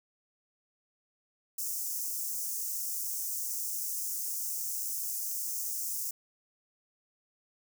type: high-pass noise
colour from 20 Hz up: white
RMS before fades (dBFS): -35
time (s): 1.58-6.11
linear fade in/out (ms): 5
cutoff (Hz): 5600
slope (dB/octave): 48
effects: none